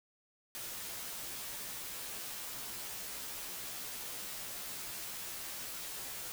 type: noise with comb filter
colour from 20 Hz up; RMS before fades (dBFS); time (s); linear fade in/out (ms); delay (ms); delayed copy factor
white; -43; 0.55-6.32; 0; 13; -0.85
effects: none